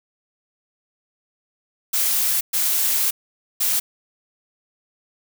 blue noise bursts at uneven times, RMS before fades -20 dBFS, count 3, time 1.93-2.41 / 2.53-3.11 / 3.6-3.8 s, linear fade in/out 10 ms, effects none

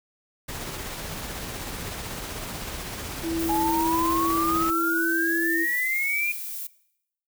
pink noise with tremolo, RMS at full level -33 dBFS, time 0.48-4.71 s, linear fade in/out 10 ms, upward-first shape triangle, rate 16 Hz, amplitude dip 30%
sine tone with pitch glide, 329.6 to 332.1 Hz, E4 to E4, 0 to +13 cents, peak -25 dBFS, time 3.22-5.67 s, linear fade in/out 50 ms, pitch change +13 cents, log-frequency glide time 4.21-5.19 s
violet noise, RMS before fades -34 dBFS, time 3.39-6.67 s, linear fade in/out 5 ms
sine exponential sweep, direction up, 830.6 to 2428 Hz, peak -23 dBFS, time 3.49-6.32 s, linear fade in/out 5 ms
effects noise-tail reverb RT60 0.8 s tail -20 dB re dry

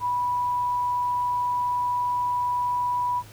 sine tone, 982 Hz, B5, 10 cents flat, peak -22 dBFS, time 0-3.23 s, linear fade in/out 50 ms, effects added 107 Hz sine -46 dBFS peak until 3.32 s + pink hiss -49 dBFS RMS until 3.32 s

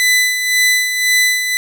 sawtooth tone with tremolo, 2000 Hz, B6, 21 cents sharp, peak -6 dBFS, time 0-1.57 s, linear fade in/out 0 ms, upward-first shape sine, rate 1.9 Hz, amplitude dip 55%, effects none

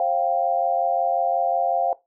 sine chord, C suspended fourth, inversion none, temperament equal with one note detuned, 534.2 / 698.5 / 784 Hz, C5 / F5 / G5, +36 / 0 / 0 cents, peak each -26 / -21 / -24 dBFS, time 0-1.93 s, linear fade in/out 2 ms, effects noise-tail reverb RT60 0.2 s tail -18 dB re dry

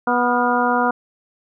harmonic tone with a mistuned harmonic, 245 Hz, B3, 14 cents flat, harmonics 1 / 2 / 3 / 4 / 5 / 6, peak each -22 / -23 / -21 / -21 / -24 / -23 dBFS, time 0.07-0.91 s, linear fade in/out 5 ms, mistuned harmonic 6, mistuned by -58 cents, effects none

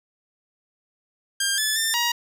10% pulse tone with pitch steps, 1601 / 1732 / 1791 / 950 Hz, G6 / A6 / A6 / A#5, +36 / -28 / +30 / +33 cents, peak -12 dBFS, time 1.4-2.12 s, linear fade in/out 5 ms, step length 180 ms, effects none

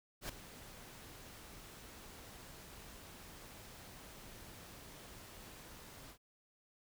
pink noise with ADSR envelope, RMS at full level -41 dBFS, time 0.21-6.18 s, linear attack 82 ms, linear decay 5 ms, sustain -13 dB, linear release 79 ms, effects none

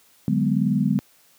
sine chord, G# half-diminished seventh, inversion second, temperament equal with one note detuned, 146.83 / 185 / 205.5 / 246.9 Hz, D3 / F#3 / G#3 / B3, 0 / 0 / -18 / 0 cents, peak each -24 / -24 / -22 / -24 dBFS, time 0.28-0.99 s, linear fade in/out 0 ms, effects white hiss -57 dBFS RMS until 1.38 s + high-pass 80 Hz 12 dB/octave

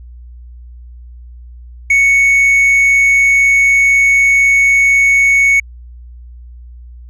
triangle tone, 2219 Hz, C#7, 1 cent sharp, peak -5 dBFS, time 1.9-5.6 s, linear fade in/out 5 ms, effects added 60 Hz sine -31 dBFS peak until 7.09 s + resampled to 24000 Hz

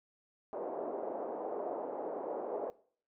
pink band-pass noise, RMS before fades -39 dBFS, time 0.53-2.7 s, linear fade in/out 0 ms, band 380 to 740 Hz, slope 24 dB/octave, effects noise-tail reverb RT60 0.5 s tail -20 dB re dry

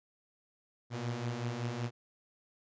sawtooth beating tone pair, 116 / 121.3 Hz, A#2 / B2, -8 / -31 cents, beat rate 5.3 Hz, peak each -36 / -32 dBFS, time 0.9-1.91 s, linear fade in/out 50 ms, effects resampled to 16000 Hz

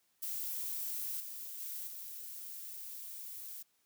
violet noise with level steps, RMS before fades -39 / -45 / -42 / -46 dBFS, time 0.22-3.63 s, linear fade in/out 10 ms, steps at 1.2 / 1.6 / 1.87 s, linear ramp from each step 2 ms, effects white hiss -75 dBFS RMS until 3.85 s + high-pass 80 Hz 12 dB/octave

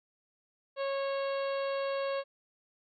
harmonic tone, 549 Hz, C#5, 17 cents flat, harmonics 1 / 2 / 3 / 4 / 5 / 6 / 7 / 8, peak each -31 / -39 / -45 / -49 / -47 / -51 / -50 / -51 dBFS, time 0.76-2.24 s, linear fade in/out 50 ms, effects none

